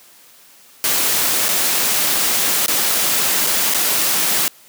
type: noise with dropouts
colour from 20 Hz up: white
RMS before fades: -17 dBFS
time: 0.84-4.48 s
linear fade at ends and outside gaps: 0 ms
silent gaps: 1.483-1.489 / 2.661-2.682 / 3.466-3.47 / 3.738-3.746 s
effects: white hiss -47 dBFS RMS until 4.68 s + high-pass 150 Hz 12 dB/octave